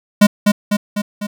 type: tone with echo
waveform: square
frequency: 206.6 Hz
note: G#3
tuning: 9 cents flat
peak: -5 dBFS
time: 0.21-0.27 s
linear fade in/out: 10 ms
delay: 250 ms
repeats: 4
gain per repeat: -4 dB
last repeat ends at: 1.27 s
effects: none